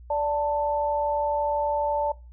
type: tone pair together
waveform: sine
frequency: 583.7 / 886 Hz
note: D5 / A5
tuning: -11 / +12 cents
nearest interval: perfect fifth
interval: 723 cents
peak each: -25 dBFS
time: 0.1-2.12 s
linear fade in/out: 5 ms
effects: noise-tail reverb RT60 0.3 s tail -21 dB re dry + added 60 Hz sine -43 dBFS peak until 2.32 s